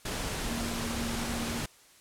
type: tone in noise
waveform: sine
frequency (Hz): 233.1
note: A#3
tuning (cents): 0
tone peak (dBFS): -35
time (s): 0.48-1.61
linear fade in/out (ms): 5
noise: pink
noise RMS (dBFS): -34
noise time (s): 0.05-1.66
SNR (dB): -4
effects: white hiss -58 dBFS RMS until 2 s + low-pass 11000 Hz 12 dB/octave